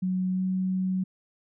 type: tone with pitch glide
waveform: sine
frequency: 185 to 186.72 Hz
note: F#3 to F#3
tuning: 0 to +16 cents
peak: -24 dBFS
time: 0.02-1.04 s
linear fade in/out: 10 ms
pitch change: +16 cents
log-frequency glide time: 0.32-0.42 s
effects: none